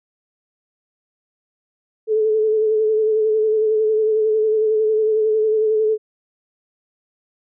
sine tone with vibrato, 433.9 Hz, A4, 24 cents flat, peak -14 dBFS, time 2.07-5.98 s, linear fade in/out 50 ms, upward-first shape sine, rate 11 Hz, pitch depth 30 cents each way, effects none

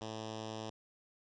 5% pulse tone with notch filter, 110 Hz, A2, in tune, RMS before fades -43 dBFS, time 0.01-0.7 s, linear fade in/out 5 ms, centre 1400 Hz, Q 1.2, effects resampled to 16000 Hz

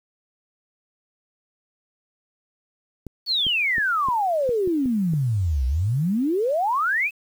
clicks, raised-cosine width 3 ms, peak -21 dBFS, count 8, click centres 3.067 / 3.467 / 3.782 / 4.086 / 4.492 / 4.675 / 4.858 / 5.136 s
sine exponential two-way sweep, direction down then up, 4571 to 61 to 2667 Hz, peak -19 dBFS, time 3.26-7.11 s, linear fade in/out 50 ms, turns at 5.66 s
effects 8-bit

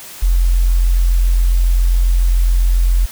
sine tone, 43.65 Hz, F1, in tune, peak -9 dBFS, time 0.22-3.06 s, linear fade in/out 10 ms, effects white hiss -34 dBFS RMS until 3.11 s

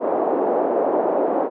white band-pass noise, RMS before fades -20 dBFS, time 0-1.5 s, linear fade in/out 50 ms, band 310 to 710 Hz, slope 24 dB/octave, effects none

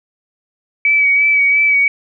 sine tone with vibrato, 2282 Hz, C#7, 50 cents sharp, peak -9 dBFS, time 0.85-1.88 s, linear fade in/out 2 ms, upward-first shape sine, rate 2.9 Hz, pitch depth 27 cents each way, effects none

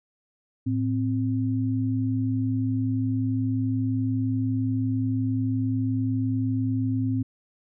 sine tone pair together, 109.95 / 261.5 Hz, A2 / C4, -1 / -1 cents, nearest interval octave + minor third, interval 1500 cents, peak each -25 dBFS, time 0.66-7.23 s, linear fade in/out 10 ms, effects none

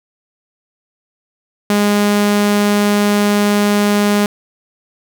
sawtooth tone, 205.8 Hz, G#3, 16 cents flat, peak -7 dBFS, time 1.7-4.26 s, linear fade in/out 2 ms, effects none

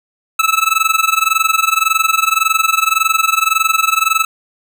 25% pulse tone with amplitude modulation, 1307 Hz, E6, 15 cents flat, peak -4 dBFS, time 0.39-4.25 s, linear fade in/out 5 ms, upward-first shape sine, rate 21.8 Hz, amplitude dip 90%, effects none

